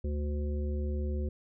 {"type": "harmonic tone", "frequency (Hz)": 73.42, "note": "D2", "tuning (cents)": 0, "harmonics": [1, 3, 5, 7], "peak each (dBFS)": [-30, -40, -41, -45], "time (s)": [0.04, 1.29], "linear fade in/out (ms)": 5, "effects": []}